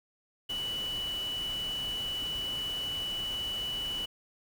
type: tone in noise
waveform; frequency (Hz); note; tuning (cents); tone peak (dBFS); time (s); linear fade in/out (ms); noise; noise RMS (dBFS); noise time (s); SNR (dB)
sine; 2960; F#7; 0; -32; 0.49-4.06; 10; pink; -44; 0.49-4.06; +9
effects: none